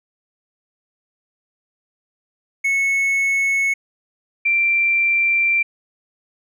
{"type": "tone pair in turn", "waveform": ["triangle", "sine"], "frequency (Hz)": [2200, 2357], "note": ["C#7", "D7"], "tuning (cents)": [-14, 6], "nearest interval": "minor second", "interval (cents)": 120, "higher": "second", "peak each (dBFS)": -14, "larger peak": "neither", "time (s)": [[2.64, 3.74], [4.45, 5.63]], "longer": "second", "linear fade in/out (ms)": 10, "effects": []}